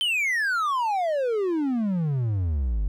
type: exponential sweep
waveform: triangle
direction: down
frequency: 3136 to 46.3 Hz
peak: -20 dBFS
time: 0.01-2.88 s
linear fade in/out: 0 ms
effects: none